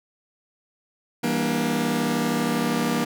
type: chord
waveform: sawtooth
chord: E half-diminished seventh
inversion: none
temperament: just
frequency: 164.81 / 197.78 / 237.3 / 296.7 Hz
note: E3 / G3 / Bb3 / D4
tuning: 0 / +16 / +31 / +18 cents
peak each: -25 / -25 / -20 / -25 dBFS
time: 1.23-3.05 s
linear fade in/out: 10 ms
effects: none